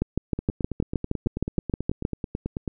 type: two click trains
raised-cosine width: 3 ms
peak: -15 / -10 dBFS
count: 22 / 14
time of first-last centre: 0.39-2.678 / 0.02-2.051 s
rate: 9.18 / 6.4 Hz
effects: none